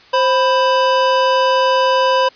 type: tone pair together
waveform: square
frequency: 526 / 993 Hz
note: C5 / B5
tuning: +9 / +9 cents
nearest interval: major seventh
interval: 1100 cents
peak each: -15 dBFS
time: 0.13-2.29 s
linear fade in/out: 10 ms
effects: white hiss -45 dBFS RMS until 2.35 s + resampled to 11025 Hz